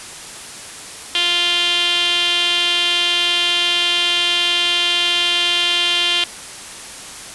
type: tone with band-pass filter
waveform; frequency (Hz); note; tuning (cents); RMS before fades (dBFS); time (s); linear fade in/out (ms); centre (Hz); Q
sawtooth; 349.2; F4; 0; -17; 1.15-6.24; 0; 3200; 5.5
effects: white hiss -33 dBFS RMS until 7.34 s + resampled to 24000 Hz